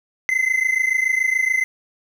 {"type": "tone pair together", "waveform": "triangle", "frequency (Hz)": [2041, 2068], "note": ["C7", "C7"], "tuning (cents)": [-44, -21], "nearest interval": "unison", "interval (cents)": 23, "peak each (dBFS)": -18, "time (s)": [0.29, 1.64], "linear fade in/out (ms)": 0, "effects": ["9-bit"]}